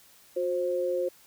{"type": "tone pair together", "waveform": "sine", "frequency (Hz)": [361.2, 528], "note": ["F#4", "C5"], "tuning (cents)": [-42, 16], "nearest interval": "perfect fifth", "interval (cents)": 658, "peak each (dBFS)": [-30, -27], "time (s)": [0.36, 1.09], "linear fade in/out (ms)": 10, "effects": ["white hiss -57 dBFS RMS until 1.26 s"]}